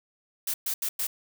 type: noise bursts at uneven times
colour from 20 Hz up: blue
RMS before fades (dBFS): -29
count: 4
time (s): 0.47-0.54 / 0.66-0.74 / 0.82-0.89 / 0.99-1.07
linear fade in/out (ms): 5
effects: none